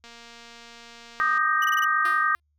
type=click train; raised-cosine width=0.2 ms; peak=-29 dBFS; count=314; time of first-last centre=0.04-1.378 s; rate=234 Hz
type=chord; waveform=sine; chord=Eb major seventh; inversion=third; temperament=equal with one note detuned; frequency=1193.8 / 1244.5 / 1568 / 1864.7 Hz; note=D6 / Eb6 / G6 / Bb6; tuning=+28 / 0 / 0 / 0 cents; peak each=-28 / -23 / -25 / -27 dBFS; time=1.2-2.35 s; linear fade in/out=0 ms
type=tone bursts; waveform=35% pulse; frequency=2960 Hz; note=F#7; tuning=in tune; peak=-29 dBFS; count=5; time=1.62-1.845 s; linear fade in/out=2 ms; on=25 ms; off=25 ms
type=tone with exponential decay; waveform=5% pulse; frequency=346.1 Hz; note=F4; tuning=16 cents flat; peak=-22 dBFS; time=2.05-2.4 s; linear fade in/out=2 ms; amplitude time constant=76 ms
effects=added 74 Hz sine -67 dBFS peak until 2.58 s